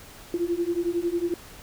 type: beating tone pair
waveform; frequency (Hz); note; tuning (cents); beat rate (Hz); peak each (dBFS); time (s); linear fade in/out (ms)
sine; 338.8 / 349.8; E4 / F4; +48 / +3; 11; -27 / -26; 0.34-1.34; 2
effects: pink hiss -46 dBFS RMS until 1.62 s